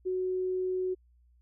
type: tone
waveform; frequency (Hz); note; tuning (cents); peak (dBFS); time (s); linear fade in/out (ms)
sine; 370; F#4; 0; -28; 0.05-0.95; 20
effects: added 60 Hz sine -60 dBFS peak until 1.41 s